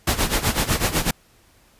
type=noise with tremolo; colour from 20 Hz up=pink; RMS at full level=-18 dBFS; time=0.07-1.11 s; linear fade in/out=5 ms; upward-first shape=sine; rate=8 Hz; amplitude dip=80%; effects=pink hiss -56 dBFS RMS until 1.79 s + resampled to 32000 Hz